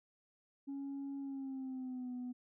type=tone with pitch glide; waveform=sine; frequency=277.2 to 248.4 Hz; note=C#4 to B3; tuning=0 to +10 cents; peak=-38 dBFS; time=0.67-2.33 s; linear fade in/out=20 ms; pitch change=-190 cents; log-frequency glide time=1.19-2.13 s; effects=tanh soft clip ceiling -38 dBFS

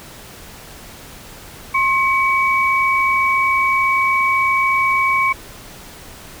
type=tone pair together; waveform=sine; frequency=1070 / 2267 Hz; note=C6 / C#7; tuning=+38 / +38 cents; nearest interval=octave + minor second; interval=1300 cents; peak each=-16 dBFS; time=1.74-5.33 s; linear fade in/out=10 ms; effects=pink hiss -38 dBFS RMS until 6.4 s

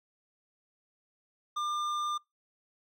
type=tone with hard clipping; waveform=sine; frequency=1199 Hz; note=D6; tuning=36 cents sharp; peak=-32 dBFS; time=1.56-2.18 s; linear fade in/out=10 ms; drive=10 dB; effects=noise-tail reverb RT60 0.2 s tail -25 dB re dry

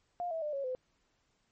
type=tone with pitch steps; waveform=sine; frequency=705 / 650.2 / 599.7 / 553.1 / 510.2 Hz; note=F5 / E5 / D5 / C#5 / C5; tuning=+16 / -24 / +36 / -4 / -44 cents; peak=-33 dBFS; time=0.2-0.75 s; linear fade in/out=0 ms; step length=110 ms; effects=pink hiss -75 dBFS RMS until 1.51 s + MP3 32 kbps

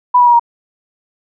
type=tone with pitch steps; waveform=sine; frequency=988 / 972.7 / 957.7 / 942.8 Hz; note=B5 / B5 / A#5 / A#5; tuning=0 / -27 / +46 / +19 cents; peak=-5 dBFS; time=0.14-0.396 s; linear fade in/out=10 ms; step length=64 ms; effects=none

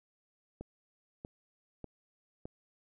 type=clicks; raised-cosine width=2 ms; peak=-29 dBFS; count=4; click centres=0.61 / 1.249 / 1.843 / 2.455 s; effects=none

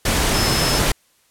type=tone in noise; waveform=sine; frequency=5210 Hz; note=E8; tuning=21 cents flat; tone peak=-23 dBFS; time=0.34-0.79 s; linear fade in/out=5 ms; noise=pink; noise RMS=-18 dBFS; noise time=0.05-0.92 s; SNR=-8 dB; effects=white hiss -59 dBFS RMS until 1.3 s + low-pass 12000 Hz 12 dB/octave

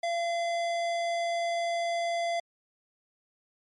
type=tone with hard clipping; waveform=sine; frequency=683 Hz; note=F5; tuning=39 cents flat; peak=-29 dBFS; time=0.03-2.4 s; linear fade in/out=5 ms; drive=16 dB; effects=MP3 48 kbps

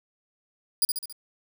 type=tone with echo; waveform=10% pulse; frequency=4866 Hz; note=D#8; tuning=39 cents flat; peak=-12 dBFS; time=0.82-0.85 s; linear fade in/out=2 ms; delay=69 ms; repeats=4; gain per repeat=-5 dB; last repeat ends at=1.126 s; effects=9-bit

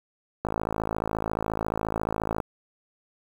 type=click train; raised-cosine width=1 ms; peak=-13 dBFS; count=107; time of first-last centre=0.45-2.402 s; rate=54.3 Hz; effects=7-bit

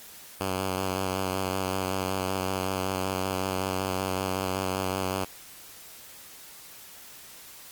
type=tone with vibrato; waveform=5% pulse; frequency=94.5 Hz; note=F#2; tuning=37 cents sharp; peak=-16 dBFS; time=0.4-5.25 s; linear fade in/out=10 ms; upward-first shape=square; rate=5.3 Hz; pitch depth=23 cents each way; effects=white hiss -47 dBFS RMS until 7.71 s + Opus 48 kbps

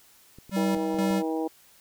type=clicks; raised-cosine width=3 ms; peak=-33 dBFS; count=5; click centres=0.386 / 0.495 / 0.769 / 0.944 / 1.109 s
type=tone with tremolo; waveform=square; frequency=193.8 Hz; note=G3; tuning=20 cents flat; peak=-25 dBFS; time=0.51-1.23 s; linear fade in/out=50 ms; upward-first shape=square; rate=2.1 Hz; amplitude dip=65%
type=harmonic tone; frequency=159.9 Hz; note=D#3; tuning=48 cents sharp; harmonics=2 / 3 / 4 / 5 / 6; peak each=-28 / -31 / -38 / -35 / -42 dBFS; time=0.56-1.48 s; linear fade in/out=10 ms
effects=white hiss -57 dBFS RMS until 1.8 s

